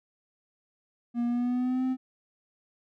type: tone with pitch glide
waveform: triangle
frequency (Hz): 238.3 to 258.4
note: A#3 to C4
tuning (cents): +38 to -21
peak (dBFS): -23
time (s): 1.14-1.97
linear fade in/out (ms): 50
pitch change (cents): +141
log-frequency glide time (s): 1.26-1.84
effects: none